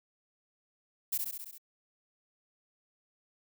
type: noise with echo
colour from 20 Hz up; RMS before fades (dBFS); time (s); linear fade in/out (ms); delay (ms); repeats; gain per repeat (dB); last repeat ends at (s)
violet; -31; 1.12-1.18; 10; 67; 6; -3; 1.582
effects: none